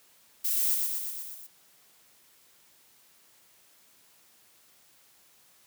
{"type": "noise with echo", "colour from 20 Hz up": "violet", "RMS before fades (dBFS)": -28, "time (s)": [0.44, 0.75], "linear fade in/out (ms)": 10, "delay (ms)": 120, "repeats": 6, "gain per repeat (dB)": -3, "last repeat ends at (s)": 1.47, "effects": ["white hiss -61 dBFS RMS until 5.66 s", "high-pass 80 Hz 12 dB/octave"]}